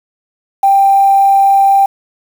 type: tone with quantisation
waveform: sine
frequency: 787 Hz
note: G5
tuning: 7 cents sharp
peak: -5 dBFS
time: 0.63-1.86 s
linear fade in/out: 5 ms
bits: 5
effects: none